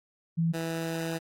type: tone pair in turn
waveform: sine / 15% pulse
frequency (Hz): 165.5 / 164.26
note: E3 / E3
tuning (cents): +7 / -6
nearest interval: unison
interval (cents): 13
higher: first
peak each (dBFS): -23 / -24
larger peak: first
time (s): 0.37-0.53 / 0.53-1.19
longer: second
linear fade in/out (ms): 20
effects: AAC 48 kbps